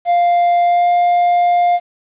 triangle tone with pitch glide, 698.5 to 703.8 Hz, F5 to F5, 0 to +13 cents, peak -8 dBFS, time 0.05-1.8 s, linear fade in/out 50 ms, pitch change +13 cents, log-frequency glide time 0.64-0.88 s, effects resampled to 8000 Hz + 8-bit

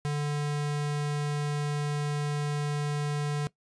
square tone, 146.83 Hz, D3, in tune, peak -28 dBFS, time 0.05-3.47 s, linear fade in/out 0 ms, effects noise-tail reverb RT60 0.1 s tail -19 dB re dry + resampled to 22050 Hz

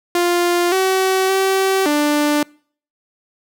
sawtooth tone with pitch steps, 349.6 / 378.8 / 384.1 / 295.4 Hz, F4 / F#4 / G4 / D4, +2 / +41 / -35 / +10 cents, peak -10 dBFS, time 0.15-2.43 s, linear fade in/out 2 ms, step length 570 ms, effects noise-tail reverb RT60 0.5 s tail -26 dB re dry

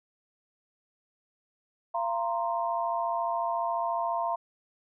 sine chord, F suspended fourth, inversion none, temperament equal with one note detuned, 684.5 / 932.3 / 1046.5 Hz, F5 / Bb5 / C6, -35 / 0 / 0 cents, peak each -30 / -31 / -33 dBFS, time 1.94-4.36 s, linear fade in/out 10 ms, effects none

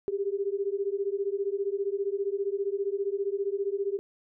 sine beating tone pair, 390.7 / 405.7 Hz, G4 / G#4, -6 / -41 cents, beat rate 15 Hz, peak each -30 dBFS, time 0.08-3.99 s, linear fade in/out 0 ms, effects none

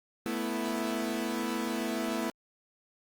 sawtooth chord, A suspended second, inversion none, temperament equal, 220 / 246.9 / 329.6 Hz, A3 / B3 / E4, 0 / 0 / 0 cents, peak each -31 dBFS, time 0.26-2.3 s, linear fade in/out 0 ms, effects Opus 32 kbps

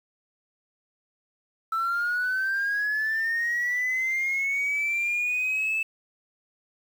sine linear sweep, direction up, 1319 to 2637 Hz, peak -22 dBFS, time 1.72-5.83 s, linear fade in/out 5 ms, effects tanh soft clip ceiling -21 dBFS + 8-bit

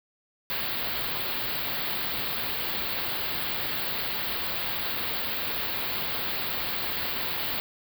white band-stop noise, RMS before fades -30 dBFS, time 0.5-7.6 s, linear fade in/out 0 ms, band 4700 to 14000 Hz, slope 96 dB/octave, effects none

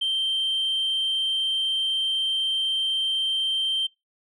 sine tone, 3136 Hz, G7, in tune, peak -20 dBFS, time 0.01-3.87 s, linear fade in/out 10 ms, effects noise-tail reverb RT60 0.2 s tail -24 dB re dry + tanh soft clip ceiling -20 dBFS

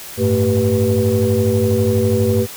sine tone cluster, 96.9 / 109.1 / 223.9 / 388.8 / 488.7 Hz, G2 / A2 / A3 / G4 / B4, -20 / -14 / +30 / -14 / -18 cents, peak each -18 dBFS, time 0.17-2.47 s, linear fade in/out 50 ms, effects tanh soft clip ceiling -6 dBFS + white hiss -33 dBFS RMS until 2.56 s

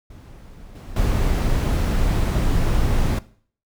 brown noise with level steps, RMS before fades -41 / -35 / -19 dBFS, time 0.1-3.19 s, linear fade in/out 5 ms, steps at 0.75 / 0.96 s, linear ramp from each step 5 ms, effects noise-tail reverb RT60 0.5 s tail -18 dB re dry

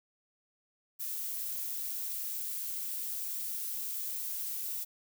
violet noise, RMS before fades -37 dBFS, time 0.99-4.85 s, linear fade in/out 20 ms, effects none

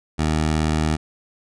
15% pulse tone, 77.8 Hz, D#2, in tune, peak -12 dBFS, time 0.18-0.97 s, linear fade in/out 20 ms, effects resampled to 22050 Hz

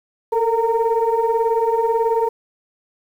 sine tone cluster, 444.1 / 462.4 / 921 Hz, A4 / A#4 / A#5, +16 / -14 / -21 cents, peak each -19 dBFS, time 0.32-2.29 s, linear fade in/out 10 ms, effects tanh soft clip ceiling -8 dBFS + 8-bit

